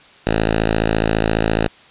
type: tone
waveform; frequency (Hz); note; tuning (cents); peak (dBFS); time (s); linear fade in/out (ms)
5% pulse; 54.6; A1; -13; -4; 0.27-1.68; 0
effects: white hiss -46 dBFS RMS until 1.9 s + resampled to 8000 Hz